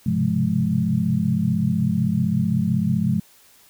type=tone cluster; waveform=sine; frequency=102.9 / 128.9 / 134.5 / 174.7 / 210.5 Hz; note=G#2 / C3 / C3 / F3 / G#3; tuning=-16 / -26 / +48 / +1 / +24 cents; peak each=-28 / -26 / -27 / -22 / -22 dBFS; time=0.06-3.2 s; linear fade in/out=5 ms; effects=white hiss -53 dBFS RMS until 3.69 s